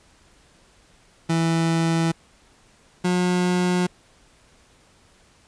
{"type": "tone pair in turn", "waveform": "30% pulse", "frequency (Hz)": [164.81, 179.77], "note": ["E3", "F#3"], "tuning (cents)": [0, -50], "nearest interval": "major second", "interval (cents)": 150, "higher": "second", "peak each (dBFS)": -16, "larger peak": "neither", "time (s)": [[1.29, 2.12], [3.04, 3.87]], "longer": "neither", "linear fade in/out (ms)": 10, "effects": ["pink hiss -56 dBFS RMS until 5.47 s", "resampled to 22050 Hz"]}